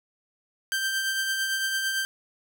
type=tone with tremolo; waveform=sawtooth; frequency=1568 Hz; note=G6; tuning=in tune; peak=-20 dBFS; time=0.72-2.05 s; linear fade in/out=0 ms; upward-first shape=triangle; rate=8.9 Hz; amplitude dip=40%; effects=none